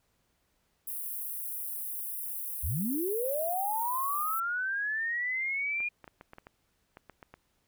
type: high-pass noise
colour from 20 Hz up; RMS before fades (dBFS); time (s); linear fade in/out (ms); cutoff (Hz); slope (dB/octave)
white; -37; 0.87-4.4; 5; 10000; 48
type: linear sweep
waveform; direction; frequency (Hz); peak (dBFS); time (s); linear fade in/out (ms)
sine; up; 55.3 to 2438; -29; 2.63-5.89; 10
type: clicks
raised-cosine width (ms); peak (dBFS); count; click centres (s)
0.5; -32; 11; 5.804 / 6.043 / 6.078 / 6.211 / 6.334 / 6.384 / 6.469 / 6.971 / 7.097 / 7.228 / 7.34
effects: pink hiss -74 dBFS RMS until 7.67 s